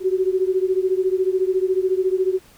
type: beating tone pair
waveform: sine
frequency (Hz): 370 / 384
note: F#4 / G4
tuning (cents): 0 / -36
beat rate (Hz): 14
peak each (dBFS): -19 / -21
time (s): 0-2.4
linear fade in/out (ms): 50
effects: pink hiss -51 dBFS RMS until 2.57 s